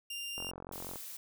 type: tone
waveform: sawtooth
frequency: 2794 Hz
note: F7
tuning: in tune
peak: -35 dBFS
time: 0.1-0.51 s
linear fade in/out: 5 ms
type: click train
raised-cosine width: 1 ms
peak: -30 dBFS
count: 27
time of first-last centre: 0.38-0.958 s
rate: 45 Hz
type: noise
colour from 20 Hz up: blue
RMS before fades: -45 dBFS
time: 0.72-1.17 s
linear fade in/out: 5 ms
effects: none